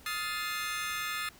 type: chord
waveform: 25% pulse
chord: F dominant seventh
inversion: third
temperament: just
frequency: 1257.2 / 1396.9 / 1746.1 / 2095 Hz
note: Eb6 / F6 / A6 / C7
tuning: +18 / 0 / -14 / +2 cents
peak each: -33 / -38 / -34 / -36 dBFS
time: 0.06-1.29 s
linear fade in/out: 2 ms
effects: pink hiss -56 dBFS RMS until 1.39 s